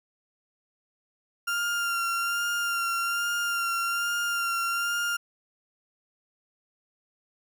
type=tone with vibrato; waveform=35% pulse; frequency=1391 Hz; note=F6; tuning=7 cents flat; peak=-24 dBFS; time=1.47-5.17 s; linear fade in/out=10 ms; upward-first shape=sine; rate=1.2 Hz; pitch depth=22 cents each way; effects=none